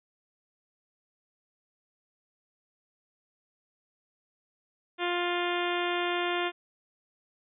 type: harmonic tone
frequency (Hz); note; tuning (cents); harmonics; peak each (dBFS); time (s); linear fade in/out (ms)
351.4; F4; +11; 1 / 2 / 3 / 4 / 5 / 6 / 7 / 8 / 9 / 10; -31 / -34 / -36 / -37 / -38 / -39 / -39 / -40 / -41 / -41; 4.98-6.52; 50
effects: none